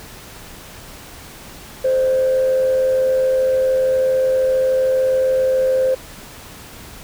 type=tone with frequency modulation; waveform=sine; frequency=521 Hz; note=C5; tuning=7 cents flat; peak=-12 dBFS; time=1.84-5.95 s; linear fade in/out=10 ms; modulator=86.9 Hz; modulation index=0.25; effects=tanh soft clip ceiling -10 dBFS + pink hiss -38 dBFS RMS until 7.03 s